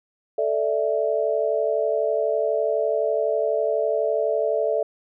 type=chord; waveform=sine; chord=A suspended fourth; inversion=none; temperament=equal; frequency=440 / 587.3 / 659.3 Hz; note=A4 / D5 / E5; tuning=0 / 0 / 0 cents; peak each=-24 dBFS; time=0.38-4.83 s; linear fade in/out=5 ms; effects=none